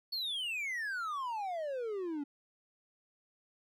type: exponential sweep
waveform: triangle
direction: down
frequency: 4473 to 277.2 Hz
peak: -33 dBFS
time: 0.12-2.24 s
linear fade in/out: 10 ms
effects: none